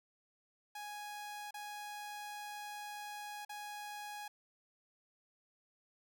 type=tone with dropouts; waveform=sawtooth; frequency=830.6 Hz; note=G#5; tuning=in tune; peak=-40 dBFS; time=0.75-4.28 s; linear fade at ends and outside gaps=5 ms; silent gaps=1.509-1.541 / 3.45-3.493 s; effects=none